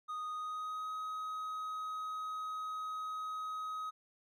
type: tone with pitch glide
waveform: triangle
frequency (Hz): 1241 to 1264.2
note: D#6 to D#6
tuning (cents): -5 to +27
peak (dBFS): -36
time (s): 0.08-3.91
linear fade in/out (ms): 20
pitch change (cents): +32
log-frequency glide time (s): 0.32-0.91
effects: none